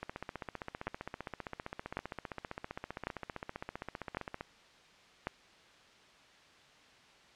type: two click trains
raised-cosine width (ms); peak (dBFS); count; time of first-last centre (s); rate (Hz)
0.5; -19 / -24; 5 / 68; 0.87-5.27 / 0.03-4.409; 0.909 / 15.3
effects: white hiss -60 dBFS RMS until 7.35 s + low-pass 4000 Hz 12 dB/octave